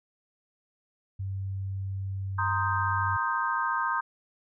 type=tone; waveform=sine; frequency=96.7 Hz; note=G2; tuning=23 cents flat; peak=-30 dBFS; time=1.19-3.17 s; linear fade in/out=10 ms
type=chord; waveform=sine; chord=C minor seventh; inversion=third; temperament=equal; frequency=932.3 / 1046.5 / 1244.5 / 1568 Hz; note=Bb5 / C6 / Eb6 / G6; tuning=0 / 0 / 0 / 0 cents; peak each=-31 dBFS; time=2.38-4.01 s; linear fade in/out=10 ms
effects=none